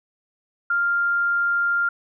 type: tone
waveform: sine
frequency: 1396.9 Hz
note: F6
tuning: in tune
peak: -18 dBFS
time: 0.7-1.89 s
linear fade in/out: 5 ms
effects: none